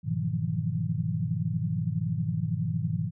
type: tone cluster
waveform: sine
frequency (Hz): 102.1 / 121.6 / 157.4 / 169.8 / 179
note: G#2 / B2 / D#3 / F3 / F3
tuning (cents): -29 / -26 / +20 / -48 / +43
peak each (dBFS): -33 / -32 / -30 / -34 / -36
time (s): 0.03-3.11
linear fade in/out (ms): 50
effects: none